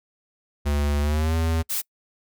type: tone with pitch glide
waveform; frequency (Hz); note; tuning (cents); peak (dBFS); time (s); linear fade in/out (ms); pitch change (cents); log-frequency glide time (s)
square; 72.6 to 81.49; D2 to E2; -19 to -19; -21; 0.65-1.63; 20; +200; 1.01-1.35
type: noise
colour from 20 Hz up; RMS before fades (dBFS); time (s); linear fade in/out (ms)
blue; -26; 1.69-1.82; 20
effects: noise-tail reverb RT60 0.1 s tail -26 dB re dry